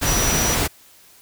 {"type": "tone in noise", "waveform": "sine", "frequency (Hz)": 5860, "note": "F#8", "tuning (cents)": -18, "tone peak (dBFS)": -22, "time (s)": [0.05, 0.56], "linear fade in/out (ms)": 20, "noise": "pink", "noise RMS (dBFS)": -20, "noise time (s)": [0.01, 0.68], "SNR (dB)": -5, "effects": ["white hiss -50 dBFS RMS until 1.21 s"]}